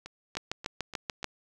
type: two click trains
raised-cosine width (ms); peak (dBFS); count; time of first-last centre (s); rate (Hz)
0.2; -24 / -14; 5 / 7; 0.06-1.23 / 0.37-1.243; 3.42 / 6.87
effects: none